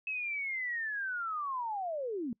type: linear sweep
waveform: sine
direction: down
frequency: 2598 to 214.7 Hz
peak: -33 dBFS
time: 0.07-2.33 s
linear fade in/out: 2 ms
effects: noise-tail reverb RT60 0.1 s tail -26 dB re dry